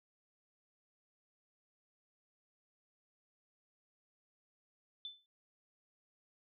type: tone with exponential decay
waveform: sine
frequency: 3520 Hz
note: A7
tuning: in tune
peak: -39 dBFS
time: 5.05-5.26 s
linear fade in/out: 1 ms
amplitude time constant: 44 ms
effects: none